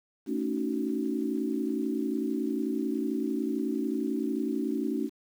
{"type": "chord", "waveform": "sine", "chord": "D# half-diminished seventh", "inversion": "second", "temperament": "just", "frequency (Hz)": [224, 280, 311.1, 373.4], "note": ["A3", "C#4", "D#4", "F#4"], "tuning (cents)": [31, 18, 0, 16], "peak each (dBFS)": [-33, -31, -33, -35], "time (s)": [0.26, 5.1], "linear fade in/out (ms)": 50, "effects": ["9-bit"]}